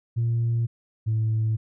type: tone pair in turn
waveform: sine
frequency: 116.54 / 110.35 Hz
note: A#2 / A2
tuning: 0 / +5 cents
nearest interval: minor second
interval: 95 cents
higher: first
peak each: -19 dBFS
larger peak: neither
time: 0.16-0.67 / 1.06-1.57 s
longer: neither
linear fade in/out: 20 ms
effects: tanh soft clip ceiling -18 dBFS